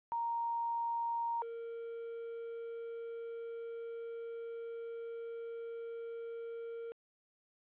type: tone pair in turn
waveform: sine / triangle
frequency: 932.3 / 462.4 Hz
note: A#5 / A#4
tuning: 0 / -14 cents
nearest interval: octave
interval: 1214 cents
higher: first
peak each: -33 / -39 dBFS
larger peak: first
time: 0.12-1.42 / 1.42-6.92 s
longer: second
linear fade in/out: 0 ms
effects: resampled to 8000 Hz + 12-bit